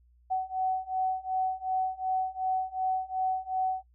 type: beating tone pair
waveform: sine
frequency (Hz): 750 / 752.7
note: F#5 / F#5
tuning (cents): +23 / +29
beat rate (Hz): 2.7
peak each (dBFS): -31 / -30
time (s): 0.3-3.83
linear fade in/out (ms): 20
effects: noise-tail reverb RT60 0.1 s tail -25 dB re dry + added 60 Hz sine -59 dBFS peak until 3.94 s